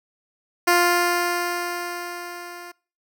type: tone with level ramp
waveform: 10% pulse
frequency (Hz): 350.2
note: F4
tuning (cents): +5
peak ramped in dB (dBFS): -6 to -29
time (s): 0.67-2.72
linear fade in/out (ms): 10
effects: noise-tail reverb RT60 0.4 s tail -25 dB re dry